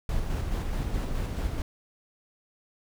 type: noise with tremolo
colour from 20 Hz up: brown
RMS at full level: -28 dBFS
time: 0.09-1.62 s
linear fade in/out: 2 ms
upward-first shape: square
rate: 4.7 Hz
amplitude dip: 30%
effects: none